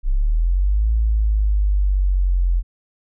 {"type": "linear two-way sweep", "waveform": "sine", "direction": "up then down", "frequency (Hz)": [30.86, 55.5, 43.04], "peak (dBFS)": -14, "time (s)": [0.03, 2.63], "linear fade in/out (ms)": 50, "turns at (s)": 0.91, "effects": []}